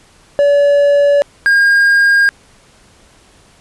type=tone pair in turn; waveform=triangle; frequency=572 / 1617.9 Hz; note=D5 / G#6; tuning=-46 / -46 cents; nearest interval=octave + tritone; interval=1800 cents; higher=second; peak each=-5 dBFS; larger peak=neither; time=0.39-1.22 / 1.46-2.29 s; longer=neither; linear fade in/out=0 ms; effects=pink hiss -47 dBFS RMS until 3.6 s + resampled to 24000 Hz